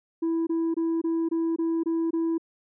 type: tone bursts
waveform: sine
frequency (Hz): 329.6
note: E4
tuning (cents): 0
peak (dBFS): -20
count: 8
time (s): 0.22-2.381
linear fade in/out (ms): 10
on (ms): 250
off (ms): 23
effects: tanh soft clip ceiling -22 dBFS